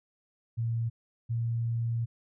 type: tone pair in turn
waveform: sine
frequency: 115.4 / 116.2 Hz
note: A#2 / A#2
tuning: -17 / -5 cents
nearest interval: unison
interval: 12 cents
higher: second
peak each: -27 dBFS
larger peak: neither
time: 0.57-0.9 / 1.29-2.06 s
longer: second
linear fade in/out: 20 ms
effects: none